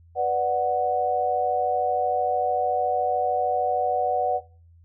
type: chord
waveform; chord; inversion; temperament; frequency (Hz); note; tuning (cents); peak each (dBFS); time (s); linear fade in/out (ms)
sine; B minor; none; equal; 493.9 / 587.3 / 740; B4 / D5 / F#5; 0 / 0 / 0; -27 / -27 / -22; 0.15-4.41; 50
effects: noise-tail reverb RT60 0.4 s tail -20 dB re dry + added 84 Hz sine -50 dBFS peak until 4.84 s